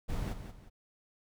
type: noise with echo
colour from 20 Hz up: brown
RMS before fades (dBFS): -34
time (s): 0.08-0.34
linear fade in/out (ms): 20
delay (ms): 180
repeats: 2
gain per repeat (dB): -9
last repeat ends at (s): 0.7
effects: none